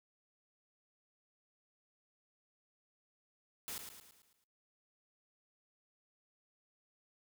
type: noise with echo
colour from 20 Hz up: white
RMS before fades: -43 dBFS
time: 3.68-3.78 s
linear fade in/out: 0 ms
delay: 110 ms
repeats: 6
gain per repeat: -6 dB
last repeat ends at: 4.44 s
effects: noise-tail reverb RT60 0.2 s tail -19 dB re dry